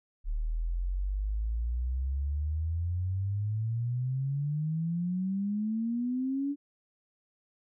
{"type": "exponential sweep", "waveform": "sine", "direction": "up", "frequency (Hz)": [36.56, 288.8], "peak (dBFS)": -28, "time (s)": [0.24, 6.56], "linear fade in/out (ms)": 50, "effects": []}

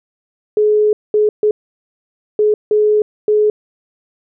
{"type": "tone bursts at uneven times", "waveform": "sine", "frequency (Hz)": 423.4, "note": "G#4", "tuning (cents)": 33, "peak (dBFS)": -9, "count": 6, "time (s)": [[0.57, 0.93], [1.14, 1.29], [1.43, 1.51], [2.39, 2.54], [2.71, 3.02], [3.28, 3.5]], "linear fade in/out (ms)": 2, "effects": []}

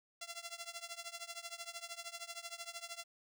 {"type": "tone with tremolo", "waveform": "5% pulse", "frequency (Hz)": 683, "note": "F5", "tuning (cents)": -39, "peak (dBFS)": -30, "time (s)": [0.21, 3.04], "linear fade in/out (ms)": 5, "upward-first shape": "triangle", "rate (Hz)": 13, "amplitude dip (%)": 95, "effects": []}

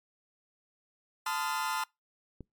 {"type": "chord", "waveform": "40% pulse", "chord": "F dominant seventh", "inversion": "first", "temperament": "equal with one note detuned", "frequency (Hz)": [880, 1024.4, 1244.5, 1396.9], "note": ["A5", "C6", "Eb6", "F6"], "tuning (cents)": [0, -37, 0, 0], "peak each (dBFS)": [-34, -34, -38, -36], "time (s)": [1.26, 1.84], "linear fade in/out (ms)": 5}
{"type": "click", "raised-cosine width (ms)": 3, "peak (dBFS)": -30, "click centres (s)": 2.407}
{"effects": ["noise-tail reverb RT60 0.2 s tail -26 dB re dry", "MP3 96 kbps"]}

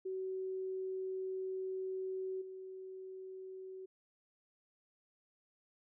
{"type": "tone with level steps", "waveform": "sine", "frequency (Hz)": 377.2, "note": "F#4", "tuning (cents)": 33, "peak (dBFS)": [-37, -45], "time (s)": [0.05, 3.86], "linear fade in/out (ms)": 10, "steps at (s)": 2.41, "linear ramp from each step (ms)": 10, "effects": []}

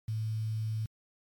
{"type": "tone with quantisation", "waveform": "sine", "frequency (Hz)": 110, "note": "A2", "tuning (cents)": 0, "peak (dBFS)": -30, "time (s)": [0.08, 0.86], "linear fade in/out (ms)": 5, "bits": 9, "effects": ["MP3 96 kbps"]}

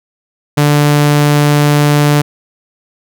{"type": "tone", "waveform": "sawtooth", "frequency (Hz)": 146.83, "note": "D3", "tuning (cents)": 0, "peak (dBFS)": -3, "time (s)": [0.57, 2.22], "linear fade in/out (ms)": 10, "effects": []}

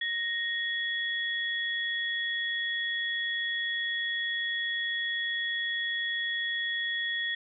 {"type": "tone pair together", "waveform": "sine", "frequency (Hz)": [1864.7, 3368], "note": ["A#6", "G#7"], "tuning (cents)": [0, 24], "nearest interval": "minor seventh", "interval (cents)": 1024, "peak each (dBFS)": [-30, -33], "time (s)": [0.01, 7.35], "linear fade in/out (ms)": 5, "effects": []}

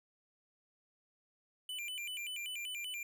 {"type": "tone with vibrato", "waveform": "square", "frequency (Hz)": 2671, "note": "E7", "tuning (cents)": 22, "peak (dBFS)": -40, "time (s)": [1.69, 3.03], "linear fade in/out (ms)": 2, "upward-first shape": "square", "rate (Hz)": 5.2, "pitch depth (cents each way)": 200, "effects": []}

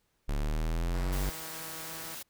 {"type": "exponential sweep", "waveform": "square", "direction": "up", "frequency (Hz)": [35.26, 49], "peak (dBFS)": -29, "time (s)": [0.28, 1.3], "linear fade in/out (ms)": 10}
{"type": "tone with pitch glide", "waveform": "5% pulse", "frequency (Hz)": [160.7, 161.91], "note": ["E3", "E3"], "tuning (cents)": [-44, -31], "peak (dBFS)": -33, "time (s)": [0.94, 2.15], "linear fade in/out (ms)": 5, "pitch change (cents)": 13, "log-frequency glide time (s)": [1.81, 1.87]}
{"type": "noise", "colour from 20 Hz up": "white", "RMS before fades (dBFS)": -42, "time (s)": [1.12, 2.23], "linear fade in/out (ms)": 10}
{"effects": ["pink hiss -75 dBFS RMS until 2.29 s"]}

